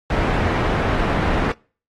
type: low-pass noise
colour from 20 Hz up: pink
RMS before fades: -20 dBFS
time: 0.1-1.52 s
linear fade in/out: 2 ms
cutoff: 1800 Hz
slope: 12 dB/octave
effects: noise-tail reverb RT60 0.4 s tail -25 dB re dry + AAC 32 kbps